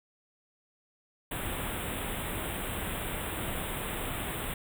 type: band-stop noise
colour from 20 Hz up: pink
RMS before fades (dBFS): -35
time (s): 1.31-4.54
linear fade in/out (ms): 5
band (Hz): 3700 to 7900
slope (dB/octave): 96
effects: none